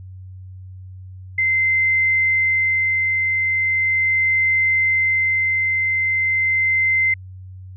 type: tone with tremolo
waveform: sine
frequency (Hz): 2075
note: C7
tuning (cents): -15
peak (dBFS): -14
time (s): 1.38-7.14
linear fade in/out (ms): 5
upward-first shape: sine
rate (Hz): 0.39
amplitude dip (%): 25
effects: added 93 Hz sine -34 dBFS peak until 7.76 s